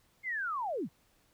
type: linear sweep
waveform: sine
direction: down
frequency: 2158 to 106.9 Hz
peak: -32 dBFS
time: 0.23-0.89 s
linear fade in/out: 50 ms
effects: pink hiss -69 dBFS RMS until 1.33 s